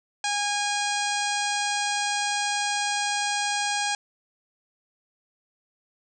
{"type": "harmonic tone with a mistuned harmonic", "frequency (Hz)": 819, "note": "G#5", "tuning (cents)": -24, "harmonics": [1, 2, 3, 4, 5, 6, 7, 8, 9, 10], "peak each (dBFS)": [-28, -31, -33, -34, -35, -36, -36, -37, -38, -38], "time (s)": [0.24, 3.95], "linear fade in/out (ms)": 2, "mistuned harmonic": 5, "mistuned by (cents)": 20, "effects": []}